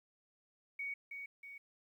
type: tone with echo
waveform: sine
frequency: 2239 Hz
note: C#7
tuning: 17 cents sharp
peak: -38 dBFS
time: 0.79-0.94 s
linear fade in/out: 5 ms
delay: 320 ms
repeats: 2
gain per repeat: -5 dB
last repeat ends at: 1.58 s
effects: 12-bit